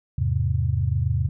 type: chord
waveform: sine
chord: E augmented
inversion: none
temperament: equal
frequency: 82.41 / 103.83 / 130.81 Hz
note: E2 / G#2 / B#2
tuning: 0 / 0 / 0 cents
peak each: -24 dBFS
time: 0.18-1.29 s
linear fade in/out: 5 ms
effects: none